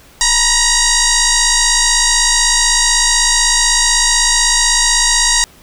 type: tone with frequency modulation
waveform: sine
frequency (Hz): 976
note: B5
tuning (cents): -21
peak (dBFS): -9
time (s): 0.21-5.44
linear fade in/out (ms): 0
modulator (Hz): 948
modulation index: 7.9
effects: pink hiss -44 dBFS RMS until 5.62 s